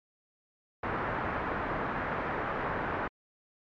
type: low-pass noise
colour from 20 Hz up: white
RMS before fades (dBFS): -33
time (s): 0.83-3.08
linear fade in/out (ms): 5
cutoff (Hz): 1600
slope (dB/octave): 24
effects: MP3 64 kbps